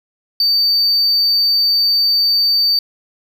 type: tone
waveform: triangle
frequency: 4598 Hz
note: D8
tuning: 37 cents flat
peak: -10 dBFS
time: 0.4-2.79 s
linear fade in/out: 2 ms
effects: none